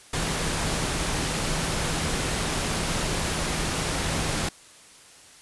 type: tone in noise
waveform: sine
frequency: 160.6 Hz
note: E3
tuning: 45 cents flat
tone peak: -35 dBFS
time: 0.13-4.49 s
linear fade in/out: 5 ms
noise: pink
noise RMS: -27 dBFS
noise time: 0.13-4.49 s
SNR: -11 dB
effects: white hiss -50 dBFS RMS until 5.41 s + resampled to 24000 Hz